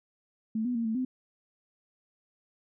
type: tone with pitch steps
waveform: sine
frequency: 220.5 / 246.7 / 230.9 / 221.9 / 256.1 Hz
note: A3 / B3 / A#3 / A3 / C4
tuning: +4 / -2 / -16 / +15 / -37 cents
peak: -27 dBFS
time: 0.55-1.05 s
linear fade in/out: 5 ms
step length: 100 ms
effects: none